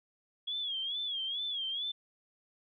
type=tone with vibrato; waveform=sine; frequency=3322 Hz; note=G#7; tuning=in tune; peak=-33 dBFS; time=0.47-1.92 s; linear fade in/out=10 ms; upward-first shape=sine; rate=2.3 Hz; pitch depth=110 cents each way; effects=none